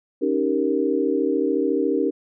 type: chord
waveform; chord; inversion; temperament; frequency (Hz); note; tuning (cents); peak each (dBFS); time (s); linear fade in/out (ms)
sine; Eb dominant seventh; third; equal; 277.2 / 311.1 / 392 / 466.2; Db4 / Eb4 / G4 / Bb4; 0 / 0 / 0 / 0; -24; 0.21-2.11; 20
effects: none

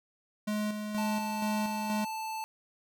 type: tone with tremolo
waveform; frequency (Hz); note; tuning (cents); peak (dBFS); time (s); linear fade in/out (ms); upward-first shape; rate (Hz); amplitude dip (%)
square; 210.9; G#3; +27; -30; 0.47-2.05; 10; square; 2.1; 45
type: tone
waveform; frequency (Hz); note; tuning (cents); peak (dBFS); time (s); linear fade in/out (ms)
square; 880; A5; 0; -35; 0.98-2.44; 0
effects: none

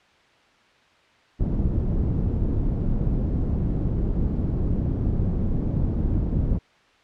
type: low-pass noise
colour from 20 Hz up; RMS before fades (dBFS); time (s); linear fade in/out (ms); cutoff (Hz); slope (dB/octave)
pink; -23; 1.39-6.59; 20; 230; 12
effects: white hiss -57 dBFS RMS until 7.03 s + low-pass 3000 Hz 12 dB/octave

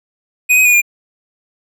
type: tone with pitch steps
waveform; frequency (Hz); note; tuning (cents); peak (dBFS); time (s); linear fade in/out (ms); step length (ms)
square; 2493 / 2522 / 2456 / 2409; D#7 / D#7 / D#7 / D7; +3 / +23 / -23 / +43; -8; 0.49-0.818; 20; 82
effects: none

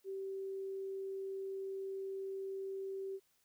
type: tone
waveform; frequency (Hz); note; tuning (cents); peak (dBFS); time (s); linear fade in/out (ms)
sine; 387.1; G4; -22; -39; 0.04-3.2; 50
effects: white hiss -75 dBFS RMS until 3.44 s

